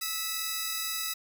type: tone cluster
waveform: 10% pulse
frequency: 1303 / 1974 / 3867 / 4945 Hz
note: E6 / B6 / B7 / D#8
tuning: -20 / -1 / -37 / -12 cents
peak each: -29 dBFS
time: 0.01-1.14 s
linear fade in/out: 10 ms
effects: none